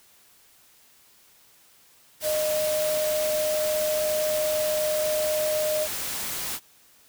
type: tone in noise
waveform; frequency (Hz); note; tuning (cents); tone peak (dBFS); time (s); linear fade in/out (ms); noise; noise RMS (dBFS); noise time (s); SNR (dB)
sine; 614; D#5; -23; -23; 2.22-5.88; 50; white; -31; 2.2-6.6; +5
effects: white hiss -57 dBFS RMS until 7.08 s